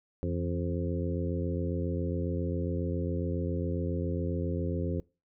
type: harmonic tone with a mistuned harmonic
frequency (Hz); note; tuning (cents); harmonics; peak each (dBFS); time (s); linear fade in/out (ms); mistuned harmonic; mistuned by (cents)
87.31; F2; 0; 1 / 2 / 3 / 4 / 5 / 6; -32 / -35 / -37 / -38 / -39 / -40; 0.23-5; 0; 2; -75
effects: noise-tail reverb RT60 0.3 s tail -23 dB re dry